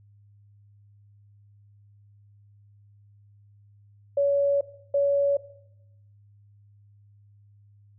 sine tone bursts at uneven times, 564 Hz, C#5, 30 cents sharp, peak -19 dBFS, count 2, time 4.17-4.61 / 4.94-5.37 s, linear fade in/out 5 ms, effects noise-tail reverb RT60 0.8 s tail -17 dB re dry + added 102 Hz sine -53 dBFS peak until 7.98 s

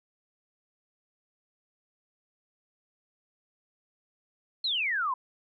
sine exponential sweep, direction down, 4297 to 977 Hz, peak -26 dBFS, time 4.64-5.14 s, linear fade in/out 5 ms, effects none

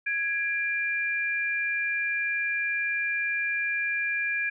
sine tone pair together, 1658.6 / 2379 Hz, G#6 / D7, -3 / +22 cents, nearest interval tritone, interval 625 cents, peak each -28 dBFS, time 0.06-4.5 s, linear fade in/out 10 ms, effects none

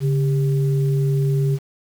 sine tone pair together, 140.91 / 398.1 Hz, C#3 / G4, +29 / +27 cents, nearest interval octave + tritone, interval 1798 cents, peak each -16 / -26 dBFS, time 0-1.59 s, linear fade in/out 50 ms, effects 7-bit

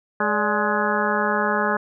harmonic tone with a mistuned harmonic, 210 Hz, G#3, 19 cents sharp, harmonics 1 / 2 / 3 / 4 / 5 / 6 / 7 / 8, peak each -27 / -27 / -27 / -27 / -27 / -27 / -27 / -27 dBFS, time 0.2-1.77 s, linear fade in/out 5 ms, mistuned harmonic 3, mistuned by -120 cents, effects none

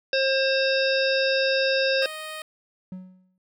harmonic tone, 534 Hz, C5, 35 cents sharp, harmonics 1 / 3 / 5 / 7 / 9 / 10, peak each -22 / -27 / -29 / -30 / -32 / -32 dBFS, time 0.13-2.06 s, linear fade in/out 2 ms
10% pulse tone, 622.3 Hz, D#5, in tune, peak -25 dBFS, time 2.02-2.42 s, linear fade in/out 2 ms
triangle tone with exponential decay, 185 Hz, F#3, in tune, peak -29 dBFS, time 2.92-3.38 s, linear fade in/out 2 ms, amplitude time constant 100 ms
effects none

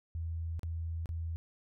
sine tone with dropouts, 82.41 Hz, E2, in tune, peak -34 dBFS, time 0.15-1.36 s, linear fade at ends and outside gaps 0 ms, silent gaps 0.594-0.632 / 1.058-1.091 s, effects none

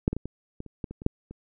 clicks, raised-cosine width 3 ms, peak -8 / -16 / -18 / -21 / -23 / -30 / -18 / -25 / -26 / -8 / -28 dBFS, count 11, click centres 0.079 / 0.13 / 0.166 / 0.256 / 0.604 / 0.663 / 0.842 / 0.91 / 1.019 / 1.064 / 1.31 s, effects none

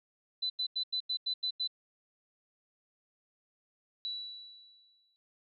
sine tone bursts, 4007 Hz, B7, 24 cents sharp, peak -30 dBFS, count 8, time 0.42-1.676 s, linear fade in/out 10 ms, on 80 ms, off 88 ms
sine tone with exponential decay, 3938 Hz, B7, 6 cents flat, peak -33 dBFS, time 4.05-5.16 s, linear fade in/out 0 ms, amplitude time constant 240 ms
effects none

